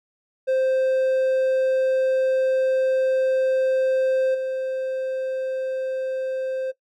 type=tone with level steps; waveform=triangle; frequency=523.3 Hz; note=C5; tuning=in tune; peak=-16 / -22 dBFS; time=0.47-6.72 s; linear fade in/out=20 ms; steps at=4.34 s; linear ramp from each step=10 ms; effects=noise-tail reverb RT60 0.1 s tail -17 dB re dry